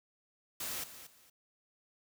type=noise with echo; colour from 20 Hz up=white; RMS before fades=-39 dBFS; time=0.6-0.84 s; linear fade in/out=5 ms; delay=230 ms; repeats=2; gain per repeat=-12 dB; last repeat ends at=1.3 s; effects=none